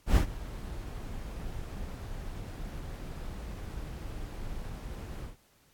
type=noise with ADSR envelope; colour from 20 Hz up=brown; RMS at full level=-20 dBFS; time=0.06-5.37 s; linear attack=100 ms; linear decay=95 ms; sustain=-19 dB; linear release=130 ms; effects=pink hiss -65 dBFS RMS until 5.73 s + AAC 64 kbps